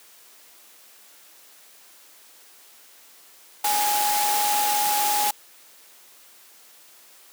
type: tone in noise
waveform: sine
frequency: 830.6 Hz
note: G#5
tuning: in tune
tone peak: -22 dBFS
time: 3.64-5.31 s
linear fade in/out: 5 ms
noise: white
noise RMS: -25 dBFS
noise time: 3.64-5.31 s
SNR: 0 dB
effects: white hiss -51 dBFS RMS until 7.32 s + high-pass 300 Hz 12 dB/octave